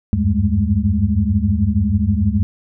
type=tone cluster; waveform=sine; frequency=77.6 / 92.9 / 99.5 / 201.1 / 213.2 Hz; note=D#2 / F#2 / G2 / G3 / G#3; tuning=-4 / +7 / +26 / +44 / +46 cents; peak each=-20 dBFS; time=0.13-2.43 s; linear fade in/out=0 ms; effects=none